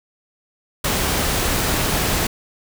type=noise; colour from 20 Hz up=pink; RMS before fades=-20 dBFS; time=0.84-2.27 s; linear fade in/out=5 ms; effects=none